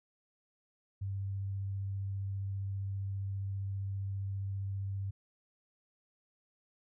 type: tone with vibrato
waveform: sine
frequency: 98 Hz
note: G2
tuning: in tune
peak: -34 dBFS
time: 1.01-5.11 s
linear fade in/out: 10 ms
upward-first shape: sine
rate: 15 Hz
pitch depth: 9 cents each way
effects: none